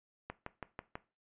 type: click train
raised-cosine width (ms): 0.5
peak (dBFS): -25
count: 5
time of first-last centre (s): 0.3-0.955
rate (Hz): 6.11
effects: noise-tail reverb RT60 0.3 s tail -17 dB re dry + resampled to 8000 Hz